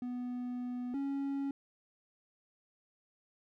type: tone pair in turn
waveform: triangle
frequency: 246.9 / 277.1 Hz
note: B3 / C#4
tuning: 0 / -1 cents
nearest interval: major second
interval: 199 cents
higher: second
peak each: -34 / -31 dBFS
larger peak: second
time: 0.02-0.94 / 0.94-1.51 s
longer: first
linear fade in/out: 2 ms
effects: none